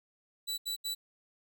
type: tone bursts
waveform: sawtooth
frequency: 3951 Hz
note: B7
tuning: in tune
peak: -30 dBFS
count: 3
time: 0.47-0.95 s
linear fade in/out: 20 ms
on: 110 ms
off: 75 ms
effects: none